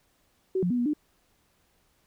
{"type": "tone with pitch steps", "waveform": "sine", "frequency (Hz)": [376.6, 177.4, 245.6, 241.2, 299.8], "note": ["F#4", "F3", "B3", "B3", "D4"], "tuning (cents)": [31, 27, -9, -41, 36], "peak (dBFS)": -23, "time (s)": [0.55, 0.935], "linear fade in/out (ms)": 5, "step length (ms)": 77, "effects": ["pink hiss -68 dBFS RMS until 2.06 s"]}